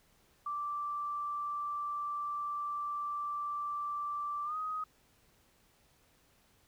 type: tone with pitch glide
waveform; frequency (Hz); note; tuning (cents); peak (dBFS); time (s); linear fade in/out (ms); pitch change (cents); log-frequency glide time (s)
sine; 1171 to 1255; D6 to D#6; -5 to +15; -34; 0.46-4.84; 5; +120; 4.44-4.56
effects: pink hiss -68 dBFS RMS until 6.67 s